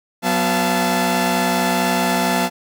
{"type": "tone cluster", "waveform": "sawtooth", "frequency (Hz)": [184.1, 248.5, 683, 872], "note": ["F#3", "B3", "F5", "A5"], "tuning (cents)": [-8, 11, -39, -16], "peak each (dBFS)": -18, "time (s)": [0.22, 2.5], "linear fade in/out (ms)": 50, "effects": []}